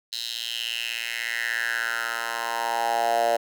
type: tone with high-pass filter sweep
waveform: 10% pulse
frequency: 116.54 Hz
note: A#2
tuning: in tune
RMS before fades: -27 dBFS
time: 0.12-3.37 s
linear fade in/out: 10 ms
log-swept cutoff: 4000 to 620 Hz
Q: 4.8
effects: none